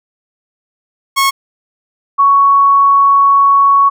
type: tone pair in turn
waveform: sawtooth / sine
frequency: 1095 / 1114.1 Hz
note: C#6 / C#6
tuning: -22 / +8 cents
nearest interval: unison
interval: 30 cents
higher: second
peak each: -5 dBFS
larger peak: neither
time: 1.16-1.31 / 2.18-3.9 s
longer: second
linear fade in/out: 20 ms
effects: none